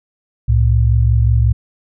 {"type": "tone pair together", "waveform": "sine", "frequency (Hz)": [66.66, 112.1], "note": ["C2", "A2"], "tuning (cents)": [33, 33], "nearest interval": "major sixth", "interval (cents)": 900, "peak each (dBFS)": -12, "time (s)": [0.48, 1.53], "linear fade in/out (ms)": 10, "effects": []}